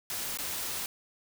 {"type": "noise with dropouts", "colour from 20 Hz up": "white", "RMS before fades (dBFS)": -35, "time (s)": [0.1, 0.86], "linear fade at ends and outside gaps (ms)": 1, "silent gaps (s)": [0.373, 0.387], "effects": []}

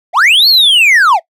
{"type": "linear two-way sweep", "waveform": "triangle", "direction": "up then down", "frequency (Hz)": [599, 4457, 599], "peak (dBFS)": -3, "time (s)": [0.13, 1.2], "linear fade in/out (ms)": 50, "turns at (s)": 0.48, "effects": ["noise-tail reverb RT60 0.1 s tail -19 dB re dry"]}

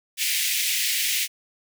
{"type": "high-pass noise", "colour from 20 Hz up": "pink", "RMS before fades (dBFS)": -24, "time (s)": [0.17, 1.28], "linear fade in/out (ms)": 50, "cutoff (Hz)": 2000, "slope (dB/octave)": 48, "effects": []}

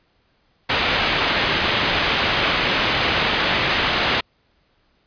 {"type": "low-pass noise", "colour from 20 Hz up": "white", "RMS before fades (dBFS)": -20, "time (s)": [0.69, 4.21], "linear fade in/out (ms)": 10, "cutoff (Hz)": 3600, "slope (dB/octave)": 24, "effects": ["pink hiss -63 dBFS RMS until 5.06 s", "resampled to 11025 Hz"]}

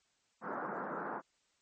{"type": "band-pass noise", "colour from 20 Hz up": "white", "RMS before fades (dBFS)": -40, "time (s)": [0.41, 1.22], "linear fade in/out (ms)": 50, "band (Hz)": [160, 1500], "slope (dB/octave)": 48, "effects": ["white hiss -75 dBFS RMS until 1.61 s", "MP3 32 kbps"]}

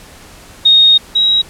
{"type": "tone pair in turn", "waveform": "sine", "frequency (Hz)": [3719, 3835], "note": ["A#7", "A#7"], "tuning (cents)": [-5, 48], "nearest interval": "minor second", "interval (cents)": 53, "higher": "second", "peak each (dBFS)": [-4, -8], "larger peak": "first", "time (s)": [[0.65, 0.98], [1.15, 1.42]], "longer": "first", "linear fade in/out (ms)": 10, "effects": ["pink hiss -38 dBFS RMS until 1.49 s", "low-pass 12000 Hz 12 dB/octave"]}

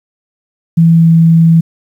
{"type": "tone with pitch glide", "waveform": "sine", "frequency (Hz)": [165.7, 164.65], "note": ["E3", "E3"], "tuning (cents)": [9, -2], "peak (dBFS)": -3, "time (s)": [0.77, 1.61], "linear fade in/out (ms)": 10, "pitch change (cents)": -11, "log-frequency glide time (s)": [0.92, 1.09], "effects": ["7-bit"]}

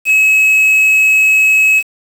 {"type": "tone with quantisation", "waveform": "triangle", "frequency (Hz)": 2569, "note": "E7", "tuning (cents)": -45, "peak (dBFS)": -5, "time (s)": [0.05, 1.83], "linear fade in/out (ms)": 50, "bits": 5, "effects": []}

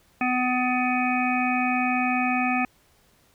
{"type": "harmonic tone", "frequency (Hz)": 250.8, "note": "B3", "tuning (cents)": 27, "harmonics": [1, 3, 5, 7, 9, 10], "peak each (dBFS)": [-25, -26, -31, -34, -32, -28], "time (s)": [0.21, 2.65], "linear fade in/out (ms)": 2, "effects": ["pink hiss -61 dBFS RMS until 3.34 s"]}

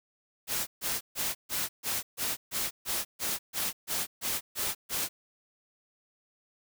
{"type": "noise bursts", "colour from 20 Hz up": "white", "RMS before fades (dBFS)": -31, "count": 14, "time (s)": [0.47, 5.09], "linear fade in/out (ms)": 50, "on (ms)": 200, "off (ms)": 140, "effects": []}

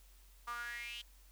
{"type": "tone with high-pass filter sweep", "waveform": "sawtooth", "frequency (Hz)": 237.9, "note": "A#3", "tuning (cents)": 35, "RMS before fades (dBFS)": -44, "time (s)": [0.47, 1.02], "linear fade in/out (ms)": 10, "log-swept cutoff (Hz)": [1100, 3200], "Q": 8.1, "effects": ["added 46 Hz sine -59 dBFS peak until 1.31 s", "white hiss -67 dBFS RMS until 1.31 s"]}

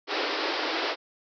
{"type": "band-pass noise", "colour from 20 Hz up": "pink", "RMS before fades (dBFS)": -29, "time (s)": [0.07, 0.96], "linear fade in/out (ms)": 50, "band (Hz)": [290, 5300], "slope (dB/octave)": 96, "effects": []}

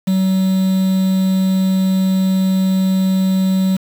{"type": "tone with quantisation", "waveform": "triangle", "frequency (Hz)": 189.3, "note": "F#3", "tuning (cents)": 40, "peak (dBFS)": -10, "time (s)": [0.07, 3.77], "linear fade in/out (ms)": 10, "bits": 5, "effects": []}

